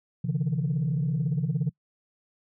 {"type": "tone cluster", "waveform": "sine", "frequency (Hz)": [133.3, 150, 167.4], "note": ["C3", "D3", "E3"], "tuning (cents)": [33, 37, 27], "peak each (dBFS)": -27, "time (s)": [0.24, 1.7], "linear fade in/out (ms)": 10, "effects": ["noise-tail reverb RT60 0.1 s tail -25 dB re dry", "tanh soft clip ceiling -19 dBFS"]}